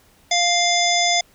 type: harmonic tone with a mistuned harmonic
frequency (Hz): 698.5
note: F5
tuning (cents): 0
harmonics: 1 / 3 / 5 / 7 / 9 / 10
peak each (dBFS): -20 / -22 / -22 / -23 / -26 / -27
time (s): 0.31-1.21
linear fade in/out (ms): 5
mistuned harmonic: 7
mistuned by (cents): +55
effects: pink hiss -55 dBFS RMS until 1.34 s